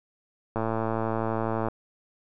click train, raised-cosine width 1 ms, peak -14 dBFS, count 127, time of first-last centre 0.56-1.685 s, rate 112 Hz, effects none

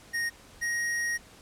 square tone pair in turn, 1862 / 1879.3 Hz, A#6 / A#6, -2 / +14 cents, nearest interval unison, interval 16 cents, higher second, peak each -28 dBFS, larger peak neither, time 0.13-0.3 / 0.61-1.18 s, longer second, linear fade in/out 20 ms, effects pink hiss -53 dBFS RMS until 1.41 s + low-pass 11000 Hz 12 dB/octave

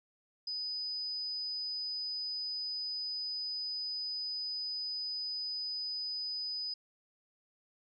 sine tone, 4990 Hz, D#8, 4 cents sharp, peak -35 dBFS, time 0.47-6.74 s, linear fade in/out 5 ms, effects none

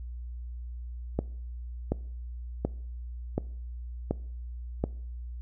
click train, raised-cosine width 2 ms, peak -13 dBFS, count 6, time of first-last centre 1.19-4.84 s, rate 1.37 Hz, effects noise-tail reverb RT60 0.6 s tail -22 dB re dry + added 60 Hz sine -36 dBFS peak until 5.41 s

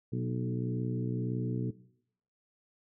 harmonic tone with a mistuned harmonic, 61.74 Hz, B1, in tune, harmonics 2 / 3 / 4 / 5 / 6 / 7, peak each -33 / -37 / -39 / -41 / -43 / -44 dBFS, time 0.12-1.71 s, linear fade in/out 10 ms, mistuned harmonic 4, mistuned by -29 cents, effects noise-tail reverb RT60 0.7 s tail -18 dB re dry

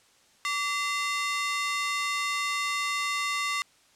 sawtooth ring-modulated tone, 1600 Hz, G6, 35 cents sharp, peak -20 dBFS, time 0.45-3.62 s, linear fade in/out 0 ms, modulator 447 Hz, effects white hiss -61 dBFS RMS until 3.95 s + low-pass 8000 Hz 12 dB/octave

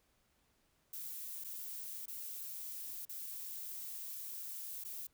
violet noise with dropouts, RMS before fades -45 dBFS, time 0.93-5.07 s, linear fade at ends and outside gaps 5 ms, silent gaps 1.44-1.444 / 2.058-2.08 / 3.053-3.092 / 4.839-4.848 s, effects pink hiss -75 dBFS RMS until 5.13 s

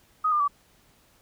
sine tone with pitch steps, 1254 / 1200.8 / 1149.9 Hz, D#6 / D6 / D6, +13 / +38 / -37 cents, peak -20 dBFS, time 0.24-0.48 s, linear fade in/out 10 ms, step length 80 ms, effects pink hiss -61 dBFS RMS until 1.21 s

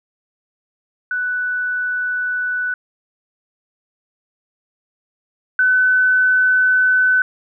sine tone pair in turn, 1488 / 1507.9 Hz, F#6 / F#6, +9 / +32 cents, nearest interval unison, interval 23 cents, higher second, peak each -18 / -11 dBFS, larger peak second, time 1.11-2.74 / 5.59-7.22 s, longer neither, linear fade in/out 2 ms, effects none

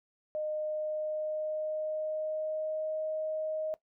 sine tone with pitch glide, 613 to 624.8 Hz, D#5 to D#5, -26 to +7 cents, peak -31 dBFS, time 0.35-3.74 s, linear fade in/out 0 ms, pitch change +33 cents, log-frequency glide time 0.51-3.01 s, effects noise-tail reverb RT60 0.1 s tail -17 dB re dry

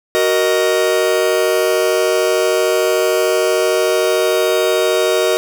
45% pulse chord, D# minor, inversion first, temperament just, 373.4 / 466.7 / 622.3 Hz, F#4 / A#4 / D#5, +16 / +2 / 0 cents, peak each -17 dBFS, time 0.15-5.37 s, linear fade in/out 0 ms, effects none

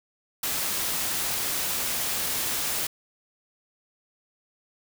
white noise, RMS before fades -28 dBFS, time 0.43-2.87 s, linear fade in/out 5 ms, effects none

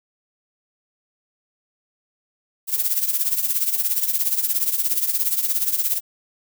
violet noise with tremolo, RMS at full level -18 dBFS, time 2.67-6.01 s, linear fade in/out 50 ms, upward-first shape triangle, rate 17 Hz, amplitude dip 80%, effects none

